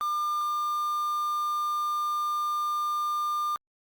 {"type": "tone with quantisation", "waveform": "triangle", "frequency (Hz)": 1200, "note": "D6", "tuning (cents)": 37, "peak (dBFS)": -24, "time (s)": [0.01, 3.56], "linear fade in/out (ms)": 0, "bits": 7, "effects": ["Opus 32 kbps"]}